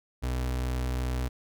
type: tone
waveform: 35% pulse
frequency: 62.7 Hz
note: B1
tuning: 27 cents sharp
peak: -26 dBFS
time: 0.22-1.29 s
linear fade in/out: 20 ms
effects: none